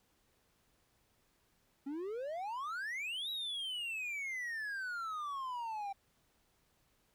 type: exponential two-way sweep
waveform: triangle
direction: up then down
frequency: 267.5 to 3906 to 776 Hz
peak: -36 dBFS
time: 1.86-5.93 s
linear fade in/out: 10 ms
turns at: 3.3 s
effects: pink hiss -74 dBFS RMS until 7.14 s